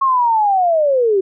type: linear sweep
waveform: sine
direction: down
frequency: 1096 to 370.2 Hz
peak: -11 dBFS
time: 0.01-1.21 s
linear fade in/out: 10 ms
effects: none